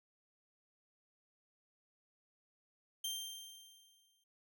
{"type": "tone with exponential decay", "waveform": "sawtooth", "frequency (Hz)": 3159, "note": "G7", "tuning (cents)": 13, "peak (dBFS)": -33, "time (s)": [3.04, 4.24], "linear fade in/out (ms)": 5, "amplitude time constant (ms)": 260, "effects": ["noise-tail reverb RT60 0.2 s tail -24 dB re dry"]}